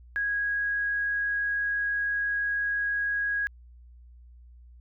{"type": "tone", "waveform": "sine", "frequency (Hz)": 1651, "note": "G#6", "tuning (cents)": -11, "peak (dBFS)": -25, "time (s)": [0.16, 3.47], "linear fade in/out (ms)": 0, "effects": ["added 60 Hz sine -48 dBFS peak until 4.8 s"]}